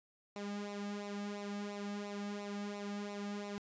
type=tone with flanger; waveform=sawtooth; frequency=204 Hz; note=G#3; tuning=31 cents flat; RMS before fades=-42 dBFS; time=0.36-3.58 s; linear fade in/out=0 ms; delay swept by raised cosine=0.61 to 2.11 ms; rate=2.9 Hz; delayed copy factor=-0.7; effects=resampled to 16000 Hz